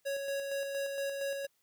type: tone with tremolo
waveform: square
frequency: 554.4 Hz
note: C#5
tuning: in tune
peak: -33 dBFS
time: 0.05-1.47 s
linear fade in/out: 20 ms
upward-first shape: square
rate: 4.3 Hz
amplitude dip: 35%
effects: white hiss -75 dBFS RMS until 1.62 s